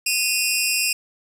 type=tone pair together; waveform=15% pulse; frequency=2489 / 2731 Hz; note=D#7 / F7; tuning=0 / -39 cents; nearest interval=major second; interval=161 cents; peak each=-15 dBFS; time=0.06-0.93 s; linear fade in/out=5 ms; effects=none